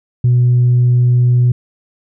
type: tone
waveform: sine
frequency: 123 Hz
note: B2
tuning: 7 cents flat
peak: -6 dBFS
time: 0.24-1.52 s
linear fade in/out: 5 ms
effects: tanh soft clip ceiling -5 dBFS